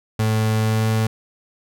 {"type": "tone with pitch glide", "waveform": "35% pulse", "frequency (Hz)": [109.6, 110.55], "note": ["A2", "A2"], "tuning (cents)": [-6, 9], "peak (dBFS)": -15, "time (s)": [0.19, 1.07], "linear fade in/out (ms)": 5, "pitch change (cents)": 15, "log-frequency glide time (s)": [0.6, 0.89], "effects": []}